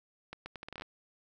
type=accelerating click train; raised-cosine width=0.3 ms; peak=-26 dBFS; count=11; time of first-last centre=0.33-0.821 s; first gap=130 ms; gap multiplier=0.75; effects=none